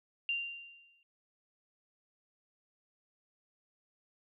sine tone with exponential decay, 2779 Hz, F7, 9 cents flat, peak -29 dBFS, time 0.29-1.03 s, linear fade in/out 1 ms, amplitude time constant 160 ms, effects none

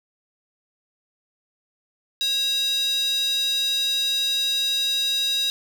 square tone with high-pass filter, 546 Hz, C#5, 26 cents flat, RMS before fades -23 dBFS, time 2.21-5.5 s, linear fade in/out 0 ms, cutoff 3800 Hz, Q 6.2, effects none

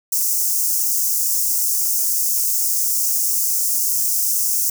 white high-pass noise, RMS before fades -19 dBFS, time 0.12-4.7 s, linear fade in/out 5 ms, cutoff 5500 Hz, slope 48 dB/octave, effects none

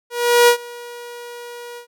sawtooth tone with ADSR envelope, 480 Hz, B4, 49 cents flat, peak -4 dBFS, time 0.1-1.87 s, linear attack 380 ms, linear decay 90 ms, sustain -24 dB, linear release 97 ms, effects none

